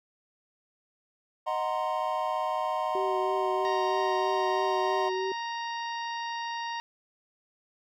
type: chord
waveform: triangle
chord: C half-diminished seventh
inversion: first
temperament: equal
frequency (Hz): 622.3 / 740 / 932.3 / 1046.5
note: Eb5 / Gb5 / Bb5 / C6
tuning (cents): 0 / 0 / 0 / 0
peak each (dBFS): -31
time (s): 1.46-5.1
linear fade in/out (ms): 20
type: tone with vibrato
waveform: sine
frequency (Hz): 379.4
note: F#4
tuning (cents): +43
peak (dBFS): -29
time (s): 2.95-5.32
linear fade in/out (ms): 2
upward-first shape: triangle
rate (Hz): 3.1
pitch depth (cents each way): 24
type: harmonic tone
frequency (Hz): 932.3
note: A#5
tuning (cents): 0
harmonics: 1 / 2 / 3 / 4 / 5 / 6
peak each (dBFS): -33 / -39 / -43 / -45 / -47 / -49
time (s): 3.65-6.8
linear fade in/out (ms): 0
effects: none